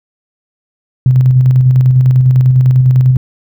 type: tone with tremolo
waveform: sine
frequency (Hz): 128.3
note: C3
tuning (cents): -34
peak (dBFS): -3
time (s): 1.06-3.17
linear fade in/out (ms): 2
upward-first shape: square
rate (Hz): 10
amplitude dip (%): 30
effects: none